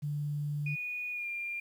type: tone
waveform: sine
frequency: 146.83 Hz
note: D3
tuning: in tune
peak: -31 dBFS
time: 0.02-0.76 s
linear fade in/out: 20 ms
type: tone with pitch glide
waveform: sine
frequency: 2463 to 2394 Hz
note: D#7 to D7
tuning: -18 to +33 cents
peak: -34 dBFS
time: 0.66-1.6 s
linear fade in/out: 5 ms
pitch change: -49 cents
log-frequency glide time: 1.12-1.28 s
effects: tanh soft clip ceiling -22 dBFS + 10-bit